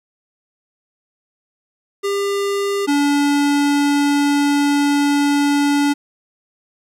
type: tone pair in turn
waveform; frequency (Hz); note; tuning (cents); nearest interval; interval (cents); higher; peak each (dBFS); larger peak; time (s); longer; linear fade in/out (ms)
square; 400.1 / 286.8; G4 / D4; +35 / -41; tritone; 576; first; -18 / -14; second; 2.03-2.87 / 2.87-5.94; second; 20
effects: low-pass 11000 Hz 12 dB/octave + 9-bit